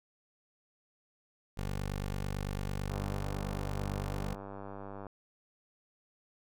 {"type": "tone", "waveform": "15% pulse", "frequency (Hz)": 49, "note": "G1", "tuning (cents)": 0, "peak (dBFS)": -28, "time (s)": [1.57, 4.35], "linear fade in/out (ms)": 10}
{"type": "click train", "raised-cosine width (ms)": 1, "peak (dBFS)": -30, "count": 216, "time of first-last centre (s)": [2.9, 5.067], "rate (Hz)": 99.2}
{"effects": []}